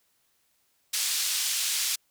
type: band-pass noise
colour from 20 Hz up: pink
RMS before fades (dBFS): -28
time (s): 0.93-1.96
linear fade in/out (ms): 10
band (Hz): 3800 to 11000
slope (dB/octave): 12
effects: white hiss -70 dBFS RMS until 2.1 s